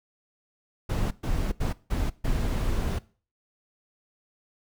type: noise bursts at uneven times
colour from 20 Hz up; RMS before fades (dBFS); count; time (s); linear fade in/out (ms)
brown; -26; 5; 0.89-1.11 / 1.23-1.52 / 1.6-1.73 / 1.9-2.1 / 2.24-2.99; 10
effects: noise-tail reverb RT60 0.4 s tail -20 dB re dry